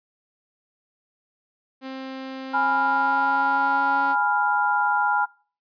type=tone with pitch glide; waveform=sawtooth; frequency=264.5 to 275.6 Hz; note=C4 to C#4; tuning=+19 to -10 cents; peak=-28 dBFS; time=1.81-4.16 s; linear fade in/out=50 ms; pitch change=+71 cents; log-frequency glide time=2.46-3.91 s
type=chord; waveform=sine; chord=F diminished; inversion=first; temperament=equal; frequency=830.6 / 987.8 / 1396.9 Hz; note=Ab5 / Cb6 / F6; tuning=0 / 0 / 0 cents; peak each=-22 / -25 / -23 dBFS; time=2.53-5.26 s; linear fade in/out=20 ms
effects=noise-tail reverb RT60 0.4 s tail -23 dB re dry + resampled to 11025 Hz